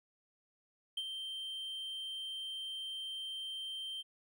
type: tone with ADSR envelope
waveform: triangle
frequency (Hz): 3136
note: G7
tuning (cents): 0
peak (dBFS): -32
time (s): 0.97-4.03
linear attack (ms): 6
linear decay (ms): 50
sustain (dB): -6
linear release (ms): 26
effects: none